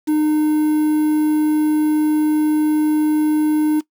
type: tone with quantisation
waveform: triangle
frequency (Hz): 305.4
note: D#4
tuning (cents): -32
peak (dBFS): -11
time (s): 0.07-3.81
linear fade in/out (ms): 20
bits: 6
effects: noise-tail reverb RT60 0.1 s tail -19 dB re dry